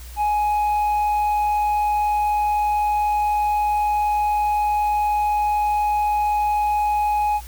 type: tone with tanh clipping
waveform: sine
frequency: 836 Hz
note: G#5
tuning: 11 cents sharp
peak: -18 dBFS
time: 0.16-7.41 s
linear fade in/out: 50 ms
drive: 3 dB
effects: added 60 Hz sine -35 dBFS peak until 7.47 s + white hiss -44 dBFS RMS until 7.47 s

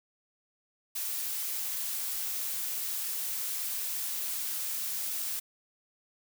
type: noise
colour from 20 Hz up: blue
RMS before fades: -34 dBFS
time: 0.95-5.4 s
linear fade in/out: 10 ms
effects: none

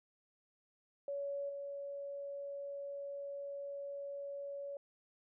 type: tone with level steps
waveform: sine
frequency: 563 Hz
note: C#5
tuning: 27 cents sharp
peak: -37 / -41 dBFS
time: 1.08-4.77 s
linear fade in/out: 2 ms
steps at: 1.49 s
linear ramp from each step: 5 ms
effects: none

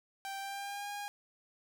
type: tone with pitch glide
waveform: sawtooth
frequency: 784 to 816.3 Hz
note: G5 to G#5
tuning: 0 to -30 cents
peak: -35 dBFS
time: 0.25-1.08 s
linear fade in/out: 0 ms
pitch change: +70 cents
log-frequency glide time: 0.39-0.9 s
effects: none

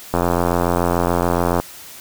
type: click train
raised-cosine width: 1 ms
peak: -3 dBFS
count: 128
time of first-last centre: 0.14-1.6 s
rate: 87 Hz
effects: white hiss -38 dBFS RMS until 2 s

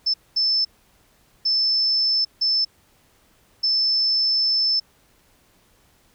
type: tone bursts at uneven times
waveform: sine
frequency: 5274 Hz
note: E8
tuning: in tune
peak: -17 dBFS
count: 5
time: 0.06-0.14 / 0.36-0.65 / 1.45-2.25 / 2.41-2.65 / 3.63-4.8 s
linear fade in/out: 10 ms
effects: pink hiss -59 dBFS RMS until 6.14 s

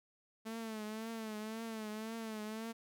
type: tone with vibrato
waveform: sawtooth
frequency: 220 Hz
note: A3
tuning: in tune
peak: -37 dBFS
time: 0.45-2.73 s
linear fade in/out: 20 ms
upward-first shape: triangle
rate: 1.9 Hz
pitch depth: 73 cents each way
effects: none

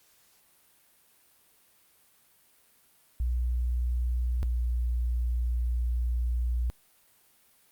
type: tone pair in turn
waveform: sine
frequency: 60.7 / 59.97 Hz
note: B1 / A#1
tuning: -29 / +50 cents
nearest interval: unison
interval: 21 cents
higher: first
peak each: -25 dBFS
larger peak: neither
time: 3.2-4.43 / 4.43-6.7 s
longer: second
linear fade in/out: 0 ms
effects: white hiss -63 dBFS RMS until 7.71 s + Opus 48 kbps

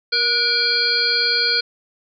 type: harmonic tone with a mistuned harmonic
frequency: 470 Hz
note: A#4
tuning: 14 cents sharp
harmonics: 1 / 3 / 5 / 7 / 9 / 10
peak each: -29 / -22 / -26 / -28 / -19 / -22 dBFS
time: 0.12-1.61 s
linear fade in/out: 10 ms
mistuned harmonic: 3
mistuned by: +58 cents
effects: none

